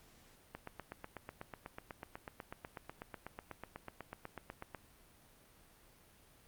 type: click train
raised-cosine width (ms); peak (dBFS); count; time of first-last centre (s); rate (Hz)
0.5; -29; 35; 0.55-4.748; 8.1
effects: pink hiss -64 dBFS RMS until 6.47 s + Opus 48 kbps